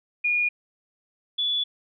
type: tone pair in turn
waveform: sine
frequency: 2437 / 3437 Hz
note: D#7 / A7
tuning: -37 / -41 cents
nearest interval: tritone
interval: 596 cents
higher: second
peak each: -20 / -22 dBFS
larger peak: first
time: 0.24-0.49 / 1.38-1.64 s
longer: second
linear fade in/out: 10 ms
effects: none